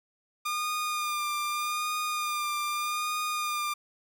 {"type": "tone with vibrato", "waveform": "sawtooth", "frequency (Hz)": 1209, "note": "D6", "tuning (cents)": 50, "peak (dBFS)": -25, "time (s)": [0.45, 3.74], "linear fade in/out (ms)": 10, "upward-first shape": "sine", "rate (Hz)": 0.82, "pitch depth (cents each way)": 27, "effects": []}